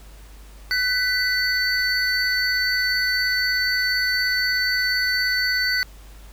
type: tone cluster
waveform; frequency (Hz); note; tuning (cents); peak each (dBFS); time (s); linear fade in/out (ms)
triangle; 1505 / 1979 / 4498; F#6 / B6 / C#8; +29 / +3 / +24; -22; 0.71-5.83; 0
effects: added 50 Hz sine -41 dBFS peak until 6.32 s + pink hiss -50 dBFS RMS until 6.32 s